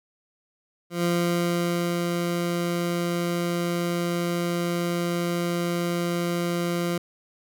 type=tone with ADSR envelope; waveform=20% pulse; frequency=173 Hz; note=F3; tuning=16 cents flat; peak=-16 dBFS; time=0.9-6.98 s; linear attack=140 ms; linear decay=940 ms; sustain=-3 dB; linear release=5 ms; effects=none